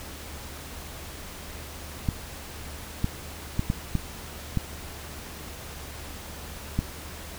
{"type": "clicks", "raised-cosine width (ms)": 5, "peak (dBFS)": -11, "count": 7, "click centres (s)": [2.088, 3.044, 3.594, 3.701, 3.953, 4.573, 6.79], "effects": ["added 74 Hz sine -43 dBFS peak until 7.38 s", "pink hiss -41 dBFS RMS until 7.38 s"]}